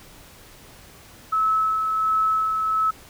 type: tone with tremolo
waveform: sine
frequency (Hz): 1298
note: E6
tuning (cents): -27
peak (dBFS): -17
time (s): 1.32-2.91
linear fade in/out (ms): 10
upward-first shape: sine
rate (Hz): 1.4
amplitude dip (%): 35
effects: pink hiss -47 dBFS RMS until 3.09 s